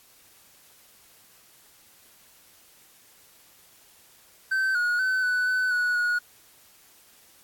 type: tone with pitch steps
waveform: triangle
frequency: 1544 / 1447 / 1520 / 1490 / 1506 / 1468 / 1451 Hz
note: G6 / F#6 / F#6 / F#6 / F#6 / F#6 / F#6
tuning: -27 / -39 / +46 / +12 / +30 / -14 / -34 cents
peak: -20 dBFS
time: 4.51-6.19 s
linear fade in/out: 10 ms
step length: 240 ms
effects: white hiss -56 dBFS RMS until 7.43 s + AAC 64 kbps